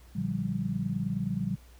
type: chord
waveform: sine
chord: G minor seventh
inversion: first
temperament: just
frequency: 117.6 / 147 / 176.4 / 196 Hz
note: Bb2 / D3 / F3 / G3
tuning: +16 / +2 / +18 / 0 cents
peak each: -36 / -35 / -33 / -32 dBFS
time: 0.15-1.56 s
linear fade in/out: 10 ms
effects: added 60 Hz sine -51 dBFS peak until 1.79 s + pink hiss -60 dBFS RMS until 1.79 s